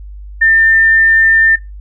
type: tone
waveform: sine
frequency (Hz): 1798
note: A6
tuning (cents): +37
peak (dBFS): -6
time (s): 0.41-1.56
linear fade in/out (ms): 10
effects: noise-tail reverb RT60 0.2 s tail -21 dB re dry + added 50 Hz sine -27 dBFS peak until 1.8 s